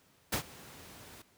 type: noise with ADSR envelope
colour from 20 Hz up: pink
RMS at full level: -29 dBFS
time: 0.32-1.22 s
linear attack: 11 ms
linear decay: 94 ms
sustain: -22 dB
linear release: 4 ms
effects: pink hiss -66 dBFS RMS until 1.37 s + high-pass 80 Hz 12 dB/octave